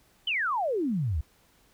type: exponential sweep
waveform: sine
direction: down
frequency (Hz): 3136 to 66.4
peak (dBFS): -25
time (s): 0.27-1.21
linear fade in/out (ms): 5
effects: pink hiss -63 dBFS RMS until 1.73 s